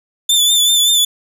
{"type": "tone with vibrato", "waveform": "sawtooth", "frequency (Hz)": 3520, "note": "A7", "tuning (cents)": 0, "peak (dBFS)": -7, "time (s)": [0.29, 1.05], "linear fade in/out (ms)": 5, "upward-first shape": "sine", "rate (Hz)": 5.2, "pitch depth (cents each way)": 43, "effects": []}